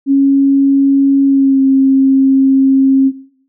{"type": "tone with pitch glide", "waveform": "sine", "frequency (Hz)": [275.3, 268.5], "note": ["C#4", "C4"], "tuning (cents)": [-12, 45], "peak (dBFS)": -6, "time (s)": [0.06, 3.12], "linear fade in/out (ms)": 50, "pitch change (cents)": -43, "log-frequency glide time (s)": [1.25, 1.62], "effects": ["noise-tail reverb RT60 0.6 s tail -17 dB re dry"]}